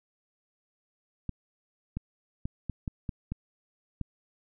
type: clicks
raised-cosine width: 5 ms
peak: -20 dBFS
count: 8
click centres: 1.293 / 1.97 / 2.455 / 2.697 / 2.878 / 3.092 / 3.32 / 4.013 s
effects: none